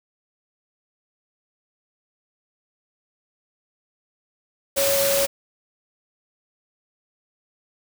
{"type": "tone in noise", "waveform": "sine", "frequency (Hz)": 555, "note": "C#5", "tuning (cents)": 2, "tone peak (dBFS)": -20, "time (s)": [4.76, 5.27], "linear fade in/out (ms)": 20, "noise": "white", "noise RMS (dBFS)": -23, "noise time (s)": [4.76, 5.27], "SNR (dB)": 0, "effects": []}